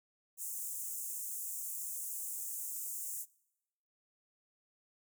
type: high-pass noise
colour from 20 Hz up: pink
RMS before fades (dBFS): -41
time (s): 0.37-3.26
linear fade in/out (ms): 50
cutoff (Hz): 6900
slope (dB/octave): 48
effects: noise-tail reverb RT60 0.9 s tail -24 dB re dry